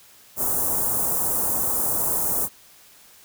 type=band-stop noise; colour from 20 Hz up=white; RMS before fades=-23 dBFS; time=0.36-2.49 s; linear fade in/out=50 ms; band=1100 to 8200 Hz; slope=24 dB/octave; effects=white hiss -51 dBFS RMS until 3.24 s